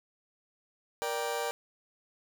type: chord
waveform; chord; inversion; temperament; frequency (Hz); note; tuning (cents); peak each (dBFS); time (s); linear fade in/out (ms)
30% pulse; G minor; first; just; 470.4 / 588 / 784; Bb4 / D5 / G5; +16 / +2 / 0; -32 / -34 / -34; 1.02-1.51; 0
effects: none